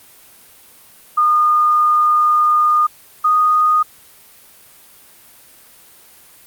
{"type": "tone pair in turn", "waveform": "sine", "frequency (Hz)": [1220, 1237.7], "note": ["D#6", "D#6"], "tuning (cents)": [-34, -9], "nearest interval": "unison", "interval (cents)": 25, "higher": "second", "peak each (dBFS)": -10, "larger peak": "neither", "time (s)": [[1.17, 2.87], [3.24, 3.83]], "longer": "first", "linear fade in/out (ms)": 10, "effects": ["white hiss -45 dBFS RMS until 6.46 s", "Opus 32 kbps"]}